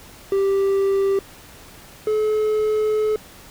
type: tone pair in turn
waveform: triangle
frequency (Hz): 392 / 429.3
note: G4 / A4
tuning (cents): 0 / -43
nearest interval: major second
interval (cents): 157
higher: second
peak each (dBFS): -14 / -15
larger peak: first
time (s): 0.32-1.19 / 2.07-3.16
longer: second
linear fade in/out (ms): 2
effects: pink hiss -44 dBFS RMS until 3.5 s